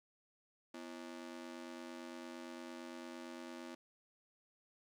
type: ring-modulated tone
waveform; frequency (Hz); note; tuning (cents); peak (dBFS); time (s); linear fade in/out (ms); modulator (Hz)
sawtooth; 292.6; D4; -6; -40; 0.74-3.75; 5; 44.4
effects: low-pass 8000 Hz 12 dB/octave + 12-bit